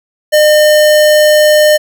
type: tone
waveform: square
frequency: 606 Hz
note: D#5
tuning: 46 cents flat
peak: -5 dBFS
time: 0.32-1.78 s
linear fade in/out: 20 ms
effects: none